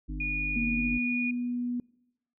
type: harmonic tone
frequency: 50.7 Hz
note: G#1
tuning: 41 cents flat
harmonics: 1 / 3 / 5 / 6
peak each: -33 / -42 / -42 / -42 dBFS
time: 0.08-0.99 s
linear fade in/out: 20 ms
type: tone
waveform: sine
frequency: 2451 Hz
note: D#7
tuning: 27 cents flat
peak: -29 dBFS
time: 0.2-1.31 s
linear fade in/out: 5 ms
type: tone with pitch glide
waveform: sine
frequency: 234.2 to 244 Hz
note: A#3 to B3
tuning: +8 to -21 cents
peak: -28 dBFS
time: 0.56-1.8 s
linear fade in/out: 2 ms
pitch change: +71 cents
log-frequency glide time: 0.71-0.96 s
effects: noise-tail reverb RT60 0.9 s tail -25 dB re dry